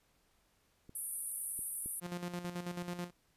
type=clicks; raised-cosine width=3 ms; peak=-39 / -41 / -36 dBFS; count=3; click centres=0.894 / 1.591 / 1.86 s
type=band-pass noise; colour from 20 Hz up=pink; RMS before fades=-41 dBFS; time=0.95-2 s; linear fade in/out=5 ms; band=9100 to 12000 Hz; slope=96 dB/octave
type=tone with tremolo; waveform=sawtooth; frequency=176 Hz; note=F3; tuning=14 cents sharp; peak=-33 dBFS; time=2.01-3.11 s; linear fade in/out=50 ms; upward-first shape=square; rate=9.2 Hz; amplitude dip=60%
effects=pink hiss -73 dBFS RMS until 3.36 s + resampled to 32000 Hz